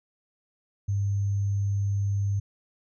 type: tone with sample-and-hold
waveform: sine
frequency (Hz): 100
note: G2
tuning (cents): +35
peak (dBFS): -23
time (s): 0.88-2.4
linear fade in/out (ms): 10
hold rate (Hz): 6300
effects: resampled to 22050 Hz